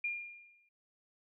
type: tone with exponential decay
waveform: sine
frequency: 2408 Hz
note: D7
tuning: 43 cents sharp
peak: -31 dBFS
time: 0.04-0.69 s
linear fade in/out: 5 ms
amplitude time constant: 140 ms
effects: none